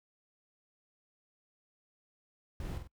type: noise with echo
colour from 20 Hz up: brown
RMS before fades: -40 dBFS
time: 2.6-2.78 s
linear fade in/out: 2 ms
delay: 47 ms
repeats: 2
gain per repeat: -6 dB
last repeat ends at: 2.874 s
effects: noise-tail reverb RT60 0.1 s tail -24 dB re dry